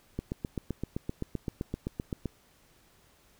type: click train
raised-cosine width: 3 ms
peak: -19 dBFS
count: 17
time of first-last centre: 0.19-2.257 s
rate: 7.74 Hz
effects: pink hiss -63 dBFS RMS until 3.39 s